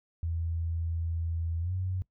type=tone with pitch glide; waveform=sine; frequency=83 to 92.63 Hz; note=E2 to F#2; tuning=+12 to +2 cents; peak=-29 dBFS; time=0.23-2.02 s; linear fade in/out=0 ms; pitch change=+190 cents; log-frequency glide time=1.6-1.73 s; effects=noise-tail reverb RT60 0.1 s tail -20 dB re dry